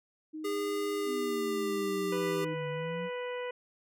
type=tone; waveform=sine; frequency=311.1 Hz; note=D#4; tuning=in tune; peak=-37 dBFS; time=0.33-2.55 s; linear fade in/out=20 ms
type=tone with pitch glide; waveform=square; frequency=407.6 to 396.2 Hz; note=G#4 to G4; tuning=-32 to +18 cents; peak=-32 dBFS; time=0.44-2.45 s; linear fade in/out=10 ms; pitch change=-50 cents; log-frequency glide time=0.93-1.71 s
type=exponential two-way sweep; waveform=sine; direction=down then up; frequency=263 to 148.4 to 183.1 Hz; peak=-37 dBFS; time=1.05-3.1 s; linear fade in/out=50 ms; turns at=2.69 s
type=harmonic tone; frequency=493.9 Hz; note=B4; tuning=in tune; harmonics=1 / 2 / 3 / 4 / 5 / 6; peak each=-35 / -43 / -48 / -45 / -49 / -50 dBFS; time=2.12-3.51 s; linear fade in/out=5 ms
effects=none